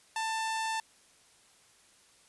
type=tone; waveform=sawtooth; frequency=889 Hz; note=A5; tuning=18 cents sharp; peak=-27 dBFS; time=0.16-0.8 s; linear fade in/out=2 ms; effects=white hiss -62 dBFS RMS until 2.28 s + resampled to 24000 Hz